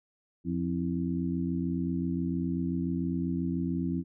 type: harmonic tone with a mistuned harmonic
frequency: 87.31 Hz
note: F2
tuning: in tune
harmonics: 1 / 2 / 3 / 4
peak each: -38 / -31 / -32 / -36 dBFS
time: 0.44-4.04 s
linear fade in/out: 50 ms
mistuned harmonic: 4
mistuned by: -110 cents
effects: none